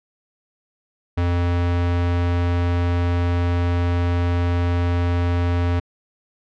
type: tone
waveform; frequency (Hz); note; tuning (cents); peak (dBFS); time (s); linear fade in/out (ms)
square; 87.31; F2; 0; -18; 1.17-5.8; 10
effects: low-pass 3000 Hz 12 dB/octave

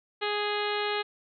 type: harmonic tone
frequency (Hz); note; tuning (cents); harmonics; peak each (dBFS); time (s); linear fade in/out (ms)
415.3; G#4; 0; 1 / 2 / 3 / 4 / 5 / 6 / 7 / 8 / 9 / 10; -31 / -34 / -36 / -37 / -38 / -39 / -39 / -40 / -41 / -41; 0.21-1.03; 20
effects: none

